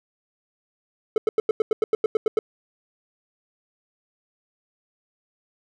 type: tone bursts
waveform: triangle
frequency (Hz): 435.2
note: A4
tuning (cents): -19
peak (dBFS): -14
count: 12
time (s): 1.16-2.39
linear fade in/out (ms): 2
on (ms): 20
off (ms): 90
effects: none